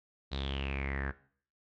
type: tone with low-pass filter sweep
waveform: sawtooth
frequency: 68.3 Hz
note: C#2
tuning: 25 cents flat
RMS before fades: -36 dBFS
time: 0.31-1.12 s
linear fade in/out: 20 ms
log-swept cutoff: 4000 to 1600 Hz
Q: 9.2
effects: noise-tail reverb RT60 0.5 s tail -17 dB re dry